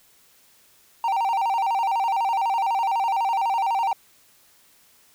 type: tone with vibrato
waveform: triangle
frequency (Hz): 850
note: G#5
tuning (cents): +40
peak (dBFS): -18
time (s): 1.04-3.93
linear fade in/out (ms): 2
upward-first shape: square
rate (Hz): 12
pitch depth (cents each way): 150
effects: white hiss -57 dBFS RMS until 5.14 s